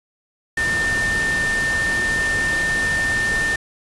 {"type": "tone in noise", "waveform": "sine", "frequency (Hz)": 1800, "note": "A6", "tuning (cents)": 39, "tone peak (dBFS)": -18, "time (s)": [0.57, 3.56], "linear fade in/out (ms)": 5, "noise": "pink", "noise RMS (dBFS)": -27, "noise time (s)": [0.57, 3.56], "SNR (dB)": 6, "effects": ["resampled to 24000 Hz"]}